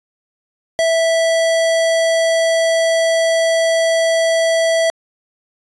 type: tone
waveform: square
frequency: 657 Hz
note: E5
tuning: 6 cents flat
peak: -13 dBFS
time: 0.79-4.9 s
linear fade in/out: 0 ms
effects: resampled to 22050 Hz